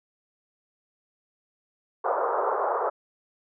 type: band-pass noise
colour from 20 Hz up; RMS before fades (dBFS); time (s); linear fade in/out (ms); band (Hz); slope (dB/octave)
pink; -26; 2.04-2.9; 10; 430 to 1300; 48
effects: none